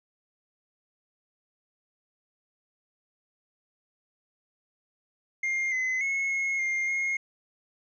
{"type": "tone with pitch steps", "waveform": "triangle", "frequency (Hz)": [2117, 2038, 2181, 2168, 2116, 2147], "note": ["C7", "C7", "C#7", "C#7", "C7", "C7"], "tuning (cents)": [20, -46, -29, -39, 19, 44], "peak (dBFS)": -24, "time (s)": [5.43, 7.17], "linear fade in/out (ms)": 5, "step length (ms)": 290, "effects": ["resampled to 16000 Hz"]}